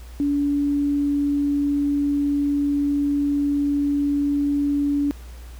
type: tone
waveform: sine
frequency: 286.4 Hz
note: D4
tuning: 43 cents flat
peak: -18 dBFS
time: 0.2-5.11 s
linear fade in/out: 0 ms
effects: added 60 Hz sine -36 dBFS peak until 5.59 s + pink hiss -49 dBFS RMS until 5.59 s